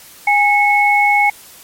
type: tone pair together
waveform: sine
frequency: 822 / 2194 Hz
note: G#5 / C#7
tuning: -18 / -18 cents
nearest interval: octave + perfect fourth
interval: 1700 cents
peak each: -12 dBFS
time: 0.27-1.3 s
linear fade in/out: 5 ms
effects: white hiss -40 dBFS RMS until 1.63 s + MP3 64 kbps